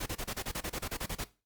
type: noise bursts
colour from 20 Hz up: pink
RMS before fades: -36 dBFS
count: 14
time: 0-1.245 s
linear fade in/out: 10 ms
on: 62 ms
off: 29 ms
effects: noise-tail reverb RT60 0.3 s tail -17 dB re dry + Opus 48 kbps